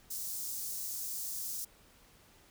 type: high-pass noise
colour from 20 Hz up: white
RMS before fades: -39 dBFS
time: 0.1-1.65 s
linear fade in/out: 10 ms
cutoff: 5300 Hz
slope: 24 dB/octave
effects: pink hiss -62 dBFS RMS until 2.5 s